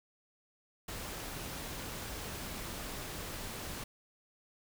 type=noise; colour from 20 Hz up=pink; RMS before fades=-42 dBFS; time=0.88-3.84 s; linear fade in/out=5 ms; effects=none